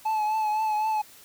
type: tone with vibrato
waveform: triangle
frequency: 862 Hz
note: A5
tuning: 36 cents flat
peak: -21 dBFS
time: 0.05-1.02 s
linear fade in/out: 10 ms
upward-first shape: triangle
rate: 3.9 Hz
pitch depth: 42 cents each way
effects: white hiss -51 dBFS RMS until 1.24 s